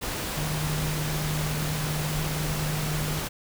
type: tone in noise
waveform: sine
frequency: 152.5 Hz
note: D#3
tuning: 34 cents flat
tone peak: -28 dBFS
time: 0.36-3.2 s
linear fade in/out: 20 ms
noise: pink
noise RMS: -31 dBFS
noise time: 0.01-3.29 s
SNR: 0 dB
effects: none